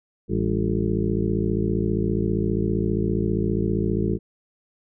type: harmonic tone with a mistuned harmonic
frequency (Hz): 55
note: A1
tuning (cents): 0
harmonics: 1 / 2 / 3 / 4 / 5 / 6 / 7 / 8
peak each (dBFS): -29 / -27 / -29 / -26 / -35 / -28 / -28 / -32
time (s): 0.28-4.19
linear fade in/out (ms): 50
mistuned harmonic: 4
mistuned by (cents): -140
effects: none